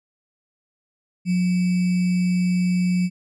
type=tone with sample-and-hold; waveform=sine; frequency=180 Hz; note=F#3; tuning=47 cents flat; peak=-17 dBFS; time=1.25-3.1 s; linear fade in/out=50 ms; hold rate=2450 Hz; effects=resampled to 22050 Hz